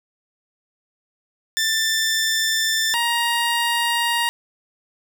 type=tone pair in turn; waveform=15% pulse; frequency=1776 / 940.8 Hz; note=A6 / A#5; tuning=+16 / +16 cents; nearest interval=major seventh; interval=1100 cents; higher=first; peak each=-12 dBFS; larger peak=neither; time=1.57-2.94 / 2.94-4.29 s; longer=first; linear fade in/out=0 ms; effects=none